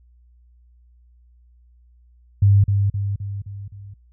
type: tone with echo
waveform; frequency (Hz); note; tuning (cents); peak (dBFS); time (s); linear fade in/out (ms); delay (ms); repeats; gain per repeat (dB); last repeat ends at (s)
sine; 100; G2; +35; -10; 2.42-2.64; 5; 260; 5; -5; 3.94
effects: added 60 Hz sine -50 dBFS peak until 4.12 s